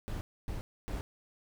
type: noise bursts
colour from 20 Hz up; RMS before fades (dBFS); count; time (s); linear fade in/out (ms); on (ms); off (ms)
brown; -37; 3; 0.08-1.01; 0; 130; 270
effects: none